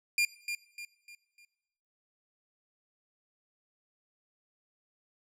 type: tone with echo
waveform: sawtooth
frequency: 2400 Hz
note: D7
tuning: 37 cents sharp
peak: -21 dBFS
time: 0.18-0.25 s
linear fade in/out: 2 ms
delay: 300 ms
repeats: 4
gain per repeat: -8 dB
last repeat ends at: 1.45 s
effects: noise-tail reverb RT60 1.0 s tail -19 dB re dry + low-pass 12000 Hz 12 dB/octave